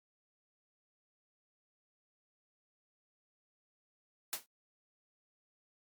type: noise with exponential decay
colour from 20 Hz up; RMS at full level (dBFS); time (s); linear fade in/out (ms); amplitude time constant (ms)
white; -33; 4.33-4.46; 0; 27
effects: high-pass 150 Hz 12 dB/octave + MP3 96 kbps